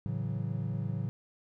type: chord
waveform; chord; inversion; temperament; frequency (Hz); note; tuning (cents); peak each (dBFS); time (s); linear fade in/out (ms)
triangle; F# minor seventh; first; equal; 110 / 138.59 / 164.81 / 185; A2 / C#3 / E3 / F#3; 0 / 0 / 0 / 0; -33 / -34 / -37 / -37; 0.06-1.09; 0
effects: none